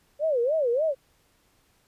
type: tone with vibrato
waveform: sine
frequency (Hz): 549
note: C#5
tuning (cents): -17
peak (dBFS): -21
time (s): 0.19-0.95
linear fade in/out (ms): 50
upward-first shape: sine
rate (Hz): 3.4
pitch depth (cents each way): 280
effects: pink hiss -65 dBFS RMS until 1.87 s + resampled to 32000 Hz